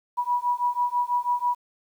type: beating tone pair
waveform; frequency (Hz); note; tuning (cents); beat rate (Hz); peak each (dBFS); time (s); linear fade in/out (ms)
sine; 971 / 977.1; B5 / B5; -30 / -19; 6.1; -25 / -25; 0.17-1.55; 20
effects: 9-bit